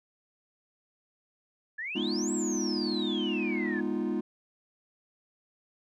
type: exponential two-way sweep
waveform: sine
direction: up then down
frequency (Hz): 1678 to 7902 to 1678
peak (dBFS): -33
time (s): 1.78-3.81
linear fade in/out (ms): 10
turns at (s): 2.32
type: chord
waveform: triangle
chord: F half-diminished seventh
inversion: first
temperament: equal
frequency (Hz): 207.7 / 246.9 / 311.1 / 349.2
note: Ab3 / Cb4 / Eb4 / F4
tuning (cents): 0 / 0 / 0 / 0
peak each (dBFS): -31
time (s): 1.95-4.21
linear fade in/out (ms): 10
effects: tanh soft clip ceiling -20 dBFS